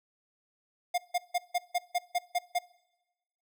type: tone bursts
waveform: square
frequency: 709 Hz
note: F5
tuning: 26 cents sharp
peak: -26 dBFS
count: 9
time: 0.94-2.589 s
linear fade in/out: 10 ms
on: 41 ms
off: 160 ms
effects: noise-tail reverb RT60 1.0 s tail -22 dB re dry